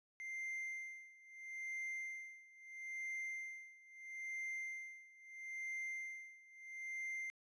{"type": "tone with tremolo", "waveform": "triangle", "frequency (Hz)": 2093, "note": "C7", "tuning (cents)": 0, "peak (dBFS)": -39, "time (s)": [0.2, 7.3], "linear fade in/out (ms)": 0, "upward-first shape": "sine", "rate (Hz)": 0.76, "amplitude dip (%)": 90, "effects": ["resampled to 22050 Hz"]}